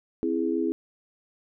sine chord, C augmented, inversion none, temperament equal, 261.6 / 329.6 / 415.3 Hz, C4 / E4 / G#4, 0 / 0 / 0 cents, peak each -29 / -26 / -29 dBFS, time 0.23-0.72 s, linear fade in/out 0 ms, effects none

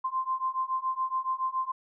sine beating tone pair, 1040 / 1047.1 Hz, C6 / C6, -11 / +1 cents, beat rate 7.1 Hz, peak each -31 / -30 dBFS, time 0.04-1.72 s, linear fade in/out 10 ms, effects none

